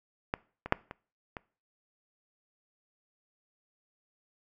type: clicks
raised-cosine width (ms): 0.5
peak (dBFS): -14 / -22 / -7 / -25 / -23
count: 5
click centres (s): 0.339 / 0.66 / 0.724 / 0.911 / 1.368
effects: noise-tail reverb RT60 0.4 s tail -22 dB re dry